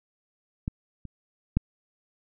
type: clicks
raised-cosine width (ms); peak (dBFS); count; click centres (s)
5; -16 / -27 / -9; 3; 0.679 / 1.053 / 1.57
effects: none